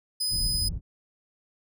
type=tone; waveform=sawtooth; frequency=5010 Hz; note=D#8; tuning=11 cents sharp; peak=-23 dBFS; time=0.2-0.69 s; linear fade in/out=10 ms
type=low-pass noise; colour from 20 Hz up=pink; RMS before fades=-31 dBFS; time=0.29-0.81 s; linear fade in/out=50 ms; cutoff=110 Hz; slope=12 dB/octave
effects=none